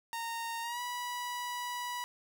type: tone with pitch glide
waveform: sawtooth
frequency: 923 to 977.9 Hz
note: A#5 to B5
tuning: -17 to -17 cents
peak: -32 dBFS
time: 0.13-2.04 s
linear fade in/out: 0 ms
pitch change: +100 cents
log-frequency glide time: 0.62-0.8 s
effects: none